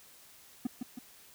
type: tone with echo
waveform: triangle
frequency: 246.9 Hz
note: B3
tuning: in tune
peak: -26 dBFS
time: 0.65-0.67 s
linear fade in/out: 5 ms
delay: 160 ms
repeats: 2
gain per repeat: -5 dB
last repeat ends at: 0.99 s
effects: white hiss -57 dBFS RMS until 1.34 s